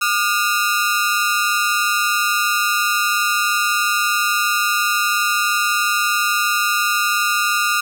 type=ring-modulated tone; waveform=sawtooth; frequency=1318.5 Hz; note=E6; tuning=in tune; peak=-9 dBFS; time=0.01-7.81 s; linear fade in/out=10 ms; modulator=106 Hz; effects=none